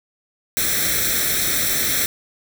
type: noise with comb filter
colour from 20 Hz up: white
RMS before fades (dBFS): -20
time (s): 0.57-2.06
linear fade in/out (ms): 0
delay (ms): 0.52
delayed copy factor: +0.8
effects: none